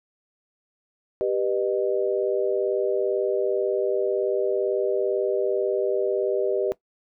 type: chord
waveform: sine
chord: G augmented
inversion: none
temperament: just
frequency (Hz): 392 / 490 / 612.5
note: G4 / B4 / D#5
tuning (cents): 0 / -14 / -27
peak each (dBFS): -24 / -26 / -27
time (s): 1.21-6.72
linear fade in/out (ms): 0
effects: noise-tail reverb RT60 0.1 s tail -18 dB re dry